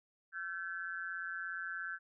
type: tone with amplitude modulation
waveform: sine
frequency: 1538 Hz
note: G6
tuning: 33 cents flat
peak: -34 dBFS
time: 0.32-1.99 s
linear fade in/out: 50 ms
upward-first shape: sine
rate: 177 Hz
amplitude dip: 100%
effects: none